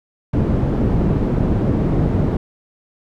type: low-pass noise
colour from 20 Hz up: white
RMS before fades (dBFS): -17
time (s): 0.33-2.37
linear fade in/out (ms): 5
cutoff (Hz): 240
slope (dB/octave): 12
effects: none